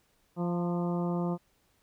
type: harmonic tone with a mistuned harmonic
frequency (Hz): 174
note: F3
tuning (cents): -6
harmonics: 1 / 2 / 3 / 4 / 5 / 6 / 7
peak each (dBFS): -29 / -35 / -39 / -41 / -43 / -45 / -46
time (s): 0.36-1.38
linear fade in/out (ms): 50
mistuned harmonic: 5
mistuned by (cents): +35
effects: pink hiss -70 dBFS RMS until 1.82 s